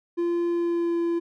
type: tone with pitch glide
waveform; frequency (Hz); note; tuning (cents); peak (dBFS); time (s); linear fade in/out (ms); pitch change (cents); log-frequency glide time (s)
triangle; 344.1 to 339.6; F4 to F4; -26 to -48; -20; 0.17-1.2; 20; -22; 0.48-0.99
effects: none